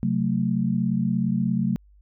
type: chord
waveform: sine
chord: F# diminished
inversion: second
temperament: just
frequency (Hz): 133.2 / 185 / 222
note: C3 / F#3 / A3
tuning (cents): +31 / 0 / +16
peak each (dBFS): -27 / -24 / -24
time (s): 0.03-1.76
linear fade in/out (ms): 0
effects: added 50 Hz sine -51 dBFS peak until 2.01 s